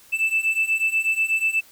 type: beating tone pair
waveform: triangle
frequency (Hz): 2637 / 2645.2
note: E7 / E7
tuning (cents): 0 / +5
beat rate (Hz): 8.2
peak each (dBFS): -21 / -19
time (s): 0.12-1.61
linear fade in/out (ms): 20
effects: tanh soft clip ceiling -12 dBFS + white hiss -51 dBFS RMS until 1.71 s